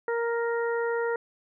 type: harmonic tone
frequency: 466.8 Hz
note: A#4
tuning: 2 cents sharp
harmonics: 1 / 2 / 3 / 4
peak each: -26 / -34 / -35 / -37 dBFS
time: 0.08-1.16 s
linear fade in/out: 2 ms
effects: none